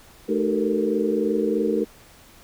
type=tone cluster; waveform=sine; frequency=216.9 / 307.2 / 382.5 / 446.8 / 470.1 Hz; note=A3 / D#4 / G4 / A4 / A#4; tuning=-25 / -22 / -42 / +27 / +15 cents; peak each=-26 dBFS; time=0.28-1.85 s; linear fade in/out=20 ms; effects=pink hiss -50 dBFS RMS until 2.43 s